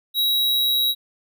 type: tone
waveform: square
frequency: 3857 Hz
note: B7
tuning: 42 cents flat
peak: -18 dBFS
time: 0.14-0.95 s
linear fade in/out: 50 ms
effects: none